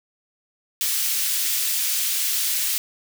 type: high-pass noise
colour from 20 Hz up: white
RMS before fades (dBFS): -23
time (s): 0.81-2.78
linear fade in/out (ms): 0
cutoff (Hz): 2500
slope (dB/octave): 12
effects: none